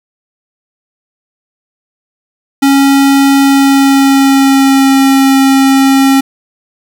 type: tone with pitch glide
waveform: square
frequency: 275.6 to 270.1 Hz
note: C#4 to C#4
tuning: -10 to -45 cents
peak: -5 dBFS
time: 2.62-6.21 s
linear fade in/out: 10 ms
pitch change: -35 cents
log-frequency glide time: 3.4-4.99 s
effects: 7-bit

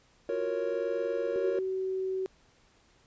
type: chord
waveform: triangle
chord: Gb major seventh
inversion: third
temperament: equal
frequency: 349.2 / 370 / 466.2 / 554.4 Hz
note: F4 / Gb4 / Bb4 / Db5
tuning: 0 / 0 / 0 / 0 cents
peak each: -36 / -35 / -30 / -31 dBFS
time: 0.29-1.59 s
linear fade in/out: 2 ms
type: tone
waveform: sine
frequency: 378.1 Hz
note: F#4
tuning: 38 cents sharp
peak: -29 dBFS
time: 1.36-2.26 s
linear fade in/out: 0 ms
effects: pink hiss -64 dBFS RMS until 3.06 s + resampled to 16000 Hz

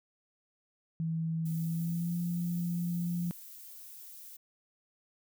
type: tone with pitch glide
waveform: sine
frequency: 162.7 to 173.37 Hz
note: E3 to F3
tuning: -22 to -12 cents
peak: -30 dBFS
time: 1-3.31 s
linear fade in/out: 0 ms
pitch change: +110 cents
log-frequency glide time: 1.53-2.19 s
type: noise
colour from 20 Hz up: violet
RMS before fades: -49 dBFS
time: 1.45-4.37 s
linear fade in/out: 10 ms
effects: none

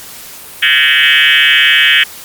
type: tone with frequency modulation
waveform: sine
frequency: 2421 Hz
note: D#7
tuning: 48 cents flat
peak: -5 dBFS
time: 0.62-2.04 s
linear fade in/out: 10 ms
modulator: 145 Hz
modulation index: 5.7
effects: white hiss -31 dBFS RMS until 2.24 s + Opus 48 kbps

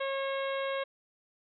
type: harmonic tone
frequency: 544 Hz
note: C#5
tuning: 33 cents flat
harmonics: 1 / 2 / 3 / 4 / 5 / 6 / 7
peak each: -32 / -38 / -41 / -42 / -46 / -46 / -47 dBFS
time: 0-0.84 s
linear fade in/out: 10 ms
effects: none

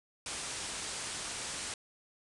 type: low-pass noise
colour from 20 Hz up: white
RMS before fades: -40 dBFS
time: 0.26-1.74 s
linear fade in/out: 2 ms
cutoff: 9800 Hz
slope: 96 dB/octave
effects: none

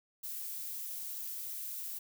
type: noise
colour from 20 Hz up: violet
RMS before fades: -41 dBFS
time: 0.23-1.99 s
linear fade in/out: 10 ms
effects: none

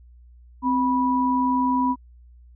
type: tone pair together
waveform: sine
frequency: 259.6 / 980 Hz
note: C4 / B5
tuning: -13 / -14 cents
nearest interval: octave + major seventh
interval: 2299 cents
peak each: -21 dBFS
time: 0.62-1.96 s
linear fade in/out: 50 ms
effects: added 60 Hz sine -46 dBFS peak until 2.55 s

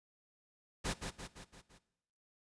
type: noise with echo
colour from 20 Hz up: pink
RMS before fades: -36 dBFS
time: 0.84-0.94 s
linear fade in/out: 20 ms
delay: 170 ms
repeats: 5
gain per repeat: -5 dB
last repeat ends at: 1.79 s
effects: noise-tail reverb RT60 0.9 s tail -18 dB re dry + resampled to 22050 Hz

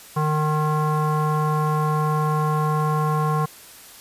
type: tone with low-pass filter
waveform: square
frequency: 153.1 Hz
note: D#3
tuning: 28 cents flat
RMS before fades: -21 dBFS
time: 0.16-3.46 s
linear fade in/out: 10 ms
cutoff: 1100 Hz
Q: 4.4
effects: white hiss -44 dBFS RMS until 4 s + resampled to 32000 Hz

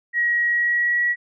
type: tone with pitch glide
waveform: sine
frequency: 1902 to 1926.3 Hz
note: A#6 to B6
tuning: +34 to -44 cents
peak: -17 dBFS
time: 0.13-1.16 s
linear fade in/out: 50 ms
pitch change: +22 cents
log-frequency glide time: 0.47-1.04 s
effects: none

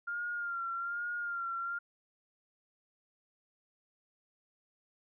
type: tone with vibrato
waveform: sine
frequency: 1396.9 Hz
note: F6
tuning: in tune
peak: -34 dBFS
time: 0.07-1.79 s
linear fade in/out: 10 ms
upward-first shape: sine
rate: 1.2 Hz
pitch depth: 42 cents each way
effects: none

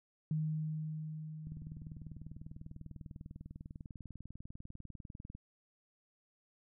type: tone with exponential decay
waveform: sine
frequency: 155.56 Hz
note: D#3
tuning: in tune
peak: -31 dBFS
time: 0.31-3.86 s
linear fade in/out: 2 ms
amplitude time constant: 770 ms
type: click train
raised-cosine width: 5 ms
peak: -35 dBFS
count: 79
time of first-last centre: 1.47-5.351 s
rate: 20.1 Hz
effects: none

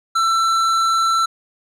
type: tone with hard clipping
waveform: sine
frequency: 1338 Hz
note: E6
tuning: 25 cents sharp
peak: -16 dBFS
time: 0.15-1.26 s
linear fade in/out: 10 ms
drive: 11 dB
effects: none

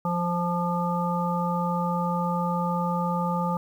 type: harmonic tone with a mistuned harmonic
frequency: 174.61 Hz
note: F3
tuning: in tune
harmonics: 1 / 3 / 5 / 7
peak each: -26 / -32 / -29 / -31 dBFS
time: 0.05-3.57 s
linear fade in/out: 2 ms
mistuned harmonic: 7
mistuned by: -18 cents
effects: 9-bit

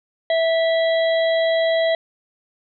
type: harmonic tone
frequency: 656 Hz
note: E5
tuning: 9 cents flat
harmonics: 1 / 3 / 5 / 6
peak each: -16 / -26 / -30 / -32 dBFS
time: 0.3-1.95 s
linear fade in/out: 2 ms
effects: none

